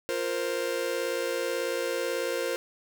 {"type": "chord", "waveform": "45% pulse", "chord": "F suspended fourth", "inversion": "none", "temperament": "just", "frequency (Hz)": [349.2, 465.6, 523.8], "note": ["F4", "Bb4", "C5"], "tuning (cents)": [0, -2, 2], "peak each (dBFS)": [-35, -32, -31], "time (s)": [0.09, 2.56], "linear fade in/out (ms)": 0, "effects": []}